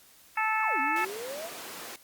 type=harmonic tone; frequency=437.3 Hz; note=A4; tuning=11 cents flat; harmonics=2 / 3 / 4 / 5 / 6; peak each=-29 / -31 / -32 / -33 / -34 dBFS; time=0.37-1.05 s; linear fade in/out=5 ms
type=exponential two-way sweep; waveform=sine; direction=down then up; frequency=1661.2 to 261.6 to 709 Hz; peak=-36 dBFS; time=0.59-1.5 s; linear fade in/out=50 ms; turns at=0.8 s
type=high-pass noise; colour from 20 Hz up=pink; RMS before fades=-42 dBFS; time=0.96-1.96 s; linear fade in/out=2 ms; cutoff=370 Hz; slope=12 dB/octave
effects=white hiss -57 dBFS RMS until 2.03 s + Opus 48 kbps